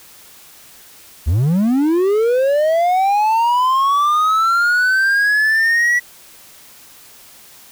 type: linear sweep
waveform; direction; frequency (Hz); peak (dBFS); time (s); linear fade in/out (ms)
triangle; up; 66.7 to 1953; -10; 1.26-6; 20
effects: white hiss -43 dBFS RMS until 7.71 s